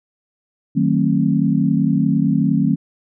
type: chord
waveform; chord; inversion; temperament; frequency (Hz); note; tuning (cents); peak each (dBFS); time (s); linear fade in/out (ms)
sine; D# diminished seventh; none; just; 155.56 / 186.68 / 224 / 268.8; D#3 / F#3 / A3 / C4; 0 / +16 / +31 / +47; -19; 0.75-2.76; 20
effects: none